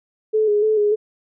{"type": "tone with vibrato", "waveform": "sine", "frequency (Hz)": 424.5, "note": "G#4", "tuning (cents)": 38, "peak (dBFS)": -14, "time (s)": [0.33, 0.96], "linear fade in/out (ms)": 20, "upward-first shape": "square", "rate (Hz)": 3.4, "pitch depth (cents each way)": 36, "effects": []}